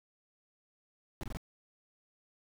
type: noise bursts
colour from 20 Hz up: brown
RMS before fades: -38 dBFS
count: 4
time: 1.21-1.371 s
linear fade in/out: 0 ms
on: 23 ms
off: 23 ms
effects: none